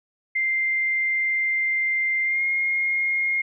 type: tone with pitch glide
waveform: sine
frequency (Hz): 2093 to 2139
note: C7 to C7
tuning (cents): 0 to +38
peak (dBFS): -20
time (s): 0.35-3.42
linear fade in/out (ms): 10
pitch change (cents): +38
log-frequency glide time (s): 2.25-2.43
effects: none